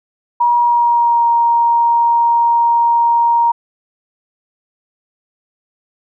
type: tone with pitch glide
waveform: sine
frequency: 956 to 937.4 Hz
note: A#5 to A#5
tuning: +43 to +9 cents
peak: -9 dBFS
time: 0.4-3.52 s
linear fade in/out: 10 ms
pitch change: -34 cents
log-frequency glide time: 0.57-1.27 s
effects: none